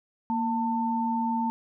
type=tone pair together; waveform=sine; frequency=233.1 / 893.9 Hz; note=A#3 / A5; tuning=0 / +27 cents; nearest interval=octave + major seventh; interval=2327 cents; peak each=-27 dBFS; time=0.3-1.5 s; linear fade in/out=0 ms; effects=none